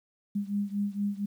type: beating tone pair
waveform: sine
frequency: 201.3 / 205.6 Hz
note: G3 / G#3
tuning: +46 / -17 cents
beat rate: 4.3 Hz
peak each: -30 / -32 dBFS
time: 0.35-1.26 s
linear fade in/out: 10 ms
effects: 10-bit